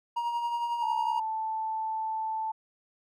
triangle tone with tremolo, 945 Hz, A#5, 23 cents sharp, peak -24 dBFS, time 0.16-1.2 s, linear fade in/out 10 ms, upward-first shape triangle, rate 11 Hz, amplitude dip 50%
sine tone, 880 Hz, A5, in tune, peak -29 dBFS, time 0.82-2.52 s, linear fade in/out 10 ms
effects none

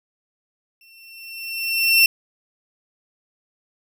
30% pulse tone with exponential growth, 2705 Hz, E7, 44 cents sharp, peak -7 dBFS, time 0.81-2.06 s, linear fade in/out 2 ms, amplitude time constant 270 ms, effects none

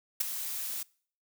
blue noise with ADSR envelope, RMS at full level -25 dBFS, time 0.2-0.83 s, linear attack 9 ms, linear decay 12 ms, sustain -11 dB, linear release 6 ms, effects noise-tail reverb RT60 0.5 s tail -24 dB re dry

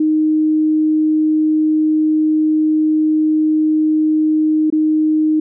sine tone with dropouts, 310 Hz, D#4, 6 cents flat, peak -11 dBFS, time 0-5.4 s, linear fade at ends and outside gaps 5 ms, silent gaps 4.702-4.724 s, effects none

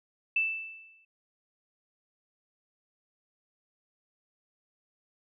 sine tone with exponential decay, 2647 Hz, E7, 7 cents sharp, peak -22 dBFS, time 0.36-1.05 s, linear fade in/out 5 ms, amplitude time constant 150 ms, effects none

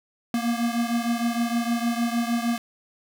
square beating tone pair, 233.1 / 239.6 Hz, A#3 / A#3, 0 / +48 cents, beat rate 6.5 Hz, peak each -25 / -28 dBFS, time 0.34-2.58 s, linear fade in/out 2 ms, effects none

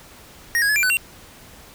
square tone with pitch steps, 1867 / 1650 / 1706 / 2372 / 1501 / 2749 Hz, A#6 / G#6 / G#6 / D7 / F#6 / F7, +2 / -12 / +46 / +17 / +24 / -28 cents, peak -17 dBFS, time 0.55-0.97 s, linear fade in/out 0 ms, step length 70 ms, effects pink hiss -45 dBFS RMS until 1.74 s

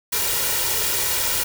white noise with comb filter, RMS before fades -22 dBFS, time 0.12-1.44 s, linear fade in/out 10 ms, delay 2.1 ms, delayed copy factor +0.6, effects none

